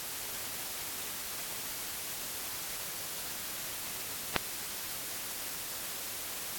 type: clicks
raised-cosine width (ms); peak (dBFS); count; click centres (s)
0.3; -24 / -8; 2; 4.341 / 4.363
effects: white hiss -39 dBFS RMS until 6.58 s + AAC 64 kbps